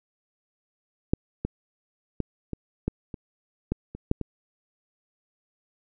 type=clicks; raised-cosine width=3 ms; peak=-7 / -14 / -13 / -18 / -12 / -22 / -12 / -24 / -8 / -17 dBFS; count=10; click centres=1.135 / 1.45 / 2.203 / 2.533 / 2.88 / 3.142 / 3.72 / 3.95 / 4.114 / 4.213 s; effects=none